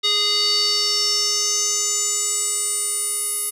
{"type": "tone with band-pass filter sweep", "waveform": "square", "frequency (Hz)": 413.8, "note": "G#4", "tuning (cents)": -6, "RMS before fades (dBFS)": -21, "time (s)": [0.03, 3.51], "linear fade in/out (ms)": 20, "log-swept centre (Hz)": [3900, 11000], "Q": 5.9, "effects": []}